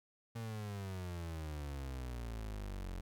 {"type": "exponential sweep", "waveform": "35% pulse", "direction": "down", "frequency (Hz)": [116.54, 43.68], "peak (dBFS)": -39, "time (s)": [0.35, 3.01], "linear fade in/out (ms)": 10, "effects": []}